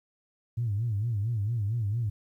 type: tone with vibrato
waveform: sine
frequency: 109.4 Hz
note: A2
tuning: 9 cents flat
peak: -25 dBFS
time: 0.57-2.1 s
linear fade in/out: 10 ms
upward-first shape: sine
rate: 4.4 Hz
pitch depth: 170 cents each way
effects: tanh soft clip ceiling -21 dBFS + 11-bit